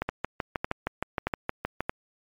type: two click trains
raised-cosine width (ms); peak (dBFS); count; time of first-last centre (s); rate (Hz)
0.5; -12 / -12; 4 / 12; 0.02-1.895 / 0.09-1.806; 1.6 / 6.41
effects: MP3 96 kbps